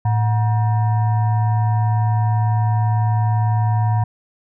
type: tone with frequency modulation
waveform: sine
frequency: 110 Hz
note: A2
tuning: in tune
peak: -14 dBFS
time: 0.05-4.04 s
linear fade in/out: 5 ms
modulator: 842 Hz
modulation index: 0.48
effects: none